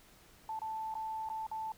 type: tone with dropouts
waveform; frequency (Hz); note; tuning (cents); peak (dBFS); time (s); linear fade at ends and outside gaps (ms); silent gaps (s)
sine; 880; A5; 0; -36; 0.49-1.72; 2; 0.591-0.617 / 0.941-0.952 / 1.289-1.299 / 1.467-1.514
effects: pink hiss -61 dBFS RMS until 1.77 s